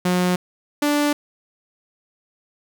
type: tone pair in turn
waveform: sawtooth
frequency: 180 / 292.8 Hz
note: F#3 / D4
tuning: -47 / -5 cents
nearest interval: minor sixth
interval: 842 cents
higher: second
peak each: -13 dBFS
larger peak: neither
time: 0.05-0.36 / 0.82-1.13 s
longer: neither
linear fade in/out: 5 ms
effects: none